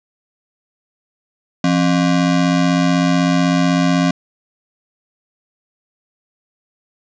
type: ring-modulated tone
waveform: square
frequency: 220 Hz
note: A3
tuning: in tune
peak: -10 dBFS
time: 1.64-4.11 s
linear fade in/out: 2 ms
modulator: 48 Hz
effects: resampled to 16000 Hz + 7-bit